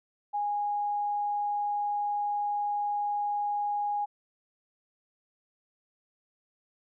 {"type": "tone", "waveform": "sine", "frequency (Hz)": 824, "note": "G#5", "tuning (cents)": -14, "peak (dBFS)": -27, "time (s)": [0.33, 4.06], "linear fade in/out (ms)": 20, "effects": []}